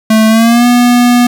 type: tone with pitch glide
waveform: square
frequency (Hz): 219.3 to 243.3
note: A3 to B3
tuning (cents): -6 to -26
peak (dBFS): -5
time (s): 0.1-1.27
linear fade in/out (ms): 5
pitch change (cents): +180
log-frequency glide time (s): 0.28-0.66
effects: 7-bit